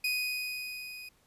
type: tone with level ramp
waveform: 30% pulse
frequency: 2492 Hz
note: D#7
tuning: 2 cents sharp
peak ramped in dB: -25 to -41 dBFS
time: 0.04-1.09 s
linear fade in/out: 5 ms
effects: pink hiss -67 dBFS RMS until 1.26 s + resampled to 32000 Hz